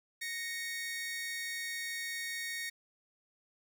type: tone pair together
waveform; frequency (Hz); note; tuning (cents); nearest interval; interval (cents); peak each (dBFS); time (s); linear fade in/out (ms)
sawtooth; 1864.7 / 2218; A#6 / C#7; 0 / 0; minor third; 300; -35 / -38; 0.21-2.7; 10
effects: none